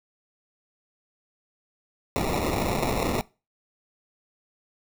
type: noise with sample-and-hold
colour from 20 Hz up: white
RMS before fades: -26 dBFS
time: 2.16-3.21 s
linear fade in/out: 0 ms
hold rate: 1575 Hz
effects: noise-tail reverb RT60 0.3 s tail -22 dB re dry